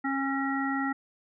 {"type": "harmonic tone", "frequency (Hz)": 272.6, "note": "C#4", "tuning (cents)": -29, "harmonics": [1, 3, 5, 7], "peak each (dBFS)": [-29, -34, -34, -34], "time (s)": [0.04, 0.93], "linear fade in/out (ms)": 10, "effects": []}